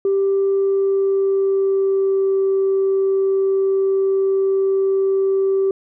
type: tone with pitch glide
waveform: sine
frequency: 392 to 387.5 Hz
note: G4 to G4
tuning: 0 to -20 cents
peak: -13 dBFS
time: 0.05-5.71 s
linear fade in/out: 2 ms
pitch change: -20 cents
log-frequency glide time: 0.56-2.41 s
effects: tanh soft clip ceiling -11 dBFS